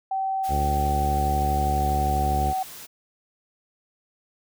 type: tone with pitch glide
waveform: sine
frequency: 770 to 755.5 Hz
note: G5 to F#5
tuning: -31 to +36 cents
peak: -23 dBFS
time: 0.11-2.63 s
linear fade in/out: 5 ms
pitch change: -33 cents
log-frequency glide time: 0.57-1.84 s
type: noise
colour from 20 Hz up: white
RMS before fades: -41 dBFS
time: 0.43-2.87 s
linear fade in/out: 20 ms
type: harmonic tone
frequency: 72.3 Hz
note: D2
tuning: 27 cents flat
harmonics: 1 / 2 / 3 / 4 / 5 / 6 / 7 / 8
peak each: -24 / -31 / -34 / -37 / -35 / -40 / -38 / -40 dBFS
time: 0.48-2.54 s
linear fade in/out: 50 ms
effects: none